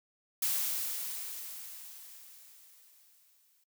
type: noise with exponential decay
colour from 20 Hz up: blue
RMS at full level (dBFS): -30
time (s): 0.42-3.64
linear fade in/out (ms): 5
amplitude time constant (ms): 700
effects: noise-tail reverb RT60 0.1 s tail -21 dB re dry